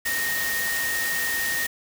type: tone in noise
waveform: sine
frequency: 1854 Hz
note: A#6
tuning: 10 cents flat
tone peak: -25 dBFS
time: 0.05-1.67 s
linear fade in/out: 10 ms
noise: white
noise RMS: -29 dBFS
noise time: 0.05-1.67 s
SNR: +1 dB
effects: none